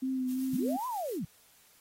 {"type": "tone with vibrato", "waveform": "sine", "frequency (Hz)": 258.6, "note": "C4", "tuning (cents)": -20, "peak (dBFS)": -29, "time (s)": [0.02, 0.77], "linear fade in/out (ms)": 10, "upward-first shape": "sine", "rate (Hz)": 2.9, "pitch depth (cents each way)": 30}
{"type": "noise with tremolo", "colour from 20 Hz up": "blue", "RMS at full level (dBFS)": -47, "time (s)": [0.26, 1.21], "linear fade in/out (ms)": 50, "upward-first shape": "sine", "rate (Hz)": 7.4, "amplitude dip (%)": 35}
{"type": "linear two-way sweep", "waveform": "sine", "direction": "up then down", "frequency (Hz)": [131, 1043, 131], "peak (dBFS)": -32, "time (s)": [0.53, 1.25], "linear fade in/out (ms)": 5, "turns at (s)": 0.87}
{"effects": ["white hiss -62 dBFS RMS until 1.8 s", "AAC 48 kbps"]}